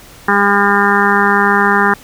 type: harmonic tone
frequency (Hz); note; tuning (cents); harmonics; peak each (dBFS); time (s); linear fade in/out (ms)
201.6; G3; +49; 1 / 2 / 4 / 5 / 6 / 7 / 8 / 9; -17 / -17 / -17 / -17 / -17 / -17 / -17 / -17; 0.28-1.94; 5
effects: pink hiss -39 dBFS RMS until 2.03 s